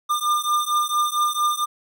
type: beating tone pair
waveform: square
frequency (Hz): 1200 / 1204.4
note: D6 / D6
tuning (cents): +37 / +43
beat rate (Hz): 4.4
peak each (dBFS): -23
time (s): 0.09-1.66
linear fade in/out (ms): 20
effects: none